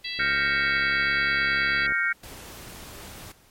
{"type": "harmonic tone", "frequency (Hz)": 662, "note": "E5", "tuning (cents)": 7, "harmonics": [3, 4, 5, 6, 7], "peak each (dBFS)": [-36, -36, -36, -36, -36], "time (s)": [0.04, 1.87], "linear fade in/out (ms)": 10}
{"type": "chord", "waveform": "sine", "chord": "G half-diminished seventh", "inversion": "third", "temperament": "equal", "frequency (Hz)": [1396.9, 1568, 1864.7, 2217], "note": ["F6", "G6", "Bb6", "Db7"], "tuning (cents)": [0, 0, 0, 0], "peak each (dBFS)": -27, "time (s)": [0.19, 2.13], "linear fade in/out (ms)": 10}
{"type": "click train", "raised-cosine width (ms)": 2, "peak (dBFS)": -26, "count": 121, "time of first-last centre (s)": [0.19, 1.922], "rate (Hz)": 69.3}
{"type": "noise", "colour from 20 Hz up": "pink", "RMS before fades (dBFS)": -42, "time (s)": [2.23, 3.32], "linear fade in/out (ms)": 5}
{"effects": ["pink hiss -57 dBFS RMS until 3.5 s", "MP3 64 kbps"]}